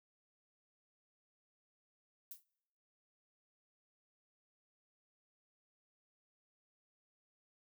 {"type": "noise with exponential decay", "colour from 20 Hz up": "violet", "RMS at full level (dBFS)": -44, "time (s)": [2.31, 2.44], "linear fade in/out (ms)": 5, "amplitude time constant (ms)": 28, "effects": ["noise-tail reverb RT60 0.9 s tail -26 dB re dry"]}